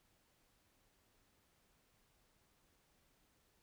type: silence
effects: pink hiss -75 dBFS RMS until 3.62 s